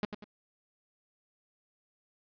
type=tone with echo; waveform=sawtooth; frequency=208.6 Hz; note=G#3; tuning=8 cents sharp; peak=-25 dBFS; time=0.03-0.05 s; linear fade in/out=0 ms; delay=96 ms; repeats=2; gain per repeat=-8 dB; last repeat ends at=0.242 s; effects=resampled to 11025 Hz + 11-bit